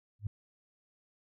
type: tone with exponential growth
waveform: sine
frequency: 103.83 Hz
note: G#2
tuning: in tune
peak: -27 dBFS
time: 0.19-0.27 s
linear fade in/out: 5 ms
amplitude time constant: 16 ms
effects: none